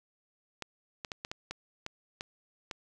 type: clicks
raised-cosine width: 0.2 ms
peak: -20 dBFS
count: 9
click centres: 0.623 / 1.048 / 1.118 / 1.249 / 1.315 / 1.51 / 1.864 / 2.209 / 2.712 s
effects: none